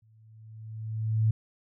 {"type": "tone with exponential growth", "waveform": "sine", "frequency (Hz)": 110, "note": "A2", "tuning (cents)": 0, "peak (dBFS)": -19, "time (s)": [0.02, 1.31], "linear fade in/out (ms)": 5, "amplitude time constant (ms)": 280, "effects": []}